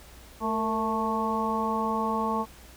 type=harmonic tone with a mistuned harmonic; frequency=220 Hz; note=A3; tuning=in tune; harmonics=1 / 2 / 3 / 4 / 5; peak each=-30 / -33 / -36 / -30 / -30 dBFS; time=0.4-2.46 s; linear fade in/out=50 ms; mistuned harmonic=2; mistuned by=+57 cents; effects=added 60 Hz sine -51 dBFS peak until 2.76 s + pink hiss -51 dBFS RMS until 2.76 s